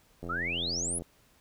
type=click train; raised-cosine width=2 ms; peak=-27 dBFS; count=69; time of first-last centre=0.23-1.021 s; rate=86 Hz
type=exponential sweep; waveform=sine; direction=up; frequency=1238 to 11000 Hz; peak=-30 dBFS; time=0.29-0.99 s; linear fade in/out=10 ms
effects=pink hiss -64 dBFS RMS until 1.4 s